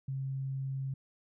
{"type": "tone", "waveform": "sine", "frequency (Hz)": 134.6, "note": "C3", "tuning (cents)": 49, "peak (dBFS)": -33, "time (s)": [0.08, 0.94], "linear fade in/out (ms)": 5, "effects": []}